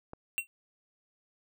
click, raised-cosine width 1 ms, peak -28 dBFS, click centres 0.134 s
square tone with exponential decay, 2733 Hz, F7, 38 cents flat, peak -25 dBFS, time 0.38-0.47 s, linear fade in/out 0 ms, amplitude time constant 18 ms
effects none

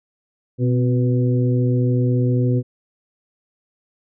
harmonic tone with a mistuned harmonic, 123.47 Hz, B2, in tune, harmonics 1 / 2 / 3 / 4, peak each -16 / -22 / -26 / -28 dBFS, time 0.58-2.63 s, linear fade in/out 50 ms, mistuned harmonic 2, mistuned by +50 cents, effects none

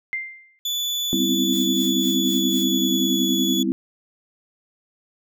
sine tone with exponential decay, 2093 Hz, C7, in tune, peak -21 dBFS, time 0.13-0.59 s, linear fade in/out 0 ms, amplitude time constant 100 ms
35% pulse tone with pitch glide, 3468 to 3410 Hz, A7 to G#7, -26 to +45 cents, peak -21 dBFS, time 0.65-3.63 s, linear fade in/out 5 ms, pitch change -29 cents, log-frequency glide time 1.05-3.16 s
sine chord, C major seventh, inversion second, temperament equal with one note detuned, 196 / 251.1 / 261.6 / 329.6 Hz, G3 / B3 / C4 / E4, 0 / +29 / 0 / 0 cents, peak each -25 / -25 / -25 / -24 dBFS, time 1.13-3.72 s, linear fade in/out 0 ms
blue noise with tremolo, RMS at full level -37 dBFS, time 1.52-2.64 s, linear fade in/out 5 ms, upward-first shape sine, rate 4 Hz, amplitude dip 95%
effects none

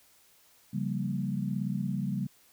sine chord, G half-diminished seventh, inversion second, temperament equal, 138.59 / 174.61 / 196 / 233.1 Hz, Db3 / F3 / G3 / Bb3, 0 / 0 / 0 / 0 cents, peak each -34 / -37 / -32 / -37 dBFS, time 0.73-2.27 s, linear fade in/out 10 ms, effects white hiss -62 dBFS RMS until 2.52 s

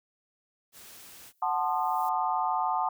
white noise, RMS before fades -49 dBFS, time 0.72-1.33 s, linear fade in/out 50 ms
violet noise with exponential growth, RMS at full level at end -46 dBFS, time 0.94-2.09 s, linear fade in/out 1 ms, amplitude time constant 250 ms
sine chord, F# diminished seventh, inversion none, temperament equal with one note detuned, 740 / 880 / 1046.5 / 1219.6 Hz, F#5 / A5 / C6 / Eb6, 0 / 0 / 0 / -35 cents, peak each -30 / -29 / -33 / -33 dBFS, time 1.42-2.89 s, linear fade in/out 5 ms
effects none

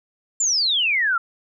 sine exponential sweep, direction down, 7410 to 1318.5 Hz, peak -17 dBFS, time 0.4-1.18 s, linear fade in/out 5 ms, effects none

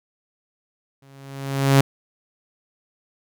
sawtooth tone with exponential growth, 137 Hz, C#3, 20 cents flat, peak -6 dBFS, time 1.02-1.81 s, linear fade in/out 5 ms, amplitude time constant 170 ms, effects none

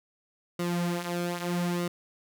sawtooth tone with flanger, 174.61 Hz, F3, in tune, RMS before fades -30 dBFS, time 0.59-1.88 s, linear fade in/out 5 ms, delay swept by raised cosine 1.2 to 6.8 ms, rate 0.8 Hz, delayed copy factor -0.65, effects none

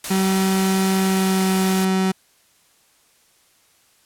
white noise, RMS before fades -28 dBFS, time 0.04-1.85 s, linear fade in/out 2 ms
35% pulse tone with pitch glide, 190.7 to 189.05 Hz, G3 to F#3, -47 to +38 cents, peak -15 dBFS, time 0.1-2.12 s, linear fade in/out 10 ms, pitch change -15 cents, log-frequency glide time 0.98-1.49 s
effects white hiss -58 dBFS RMS until 4.05 s + low-pass 12000 Hz 12 dB/octave

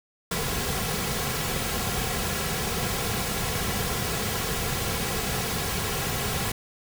pink noise with comb filter, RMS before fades -28 dBFS, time 0.31-6.52 s, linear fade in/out 5 ms, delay 3.3 ms, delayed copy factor -0.55, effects none

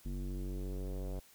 square tone with low-pass filter sweep, 47.01 Hz, F#1, 28 cents sharp, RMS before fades -39 dBFS, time 0.05-1.2 s, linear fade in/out 10 ms, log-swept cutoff 260 to 600 Hz, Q 2.2, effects white hiss -62 dBFS RMS until 1.34 s

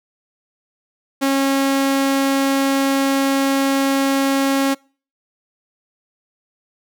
sawtooth tone, 273 Hz, C#4, 26 cents flat, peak -11 dBFS, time 1.21-4.75 s, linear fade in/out 20 ms, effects noise-tail reverb RT60 0.4 s tail -26 dB re dry

